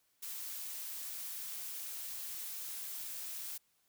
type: noise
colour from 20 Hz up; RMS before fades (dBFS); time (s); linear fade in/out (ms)
blue; -43; 0.22-3.58; 10
effects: white hiss -75 dBFS RMS until 3.88 s